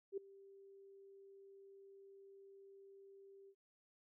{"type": "tone with ADSR envelope", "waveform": "sine", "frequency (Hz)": 392.8, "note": "G4", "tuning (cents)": 4, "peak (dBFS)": -37, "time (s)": [0.12, 3.55], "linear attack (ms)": 54, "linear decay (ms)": 6, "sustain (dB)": -21, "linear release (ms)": 64, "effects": []}